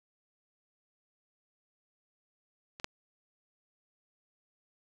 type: clicks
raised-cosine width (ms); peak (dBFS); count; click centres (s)
0.2; -28 / -15; 2; 2.799 / 2.844
effects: none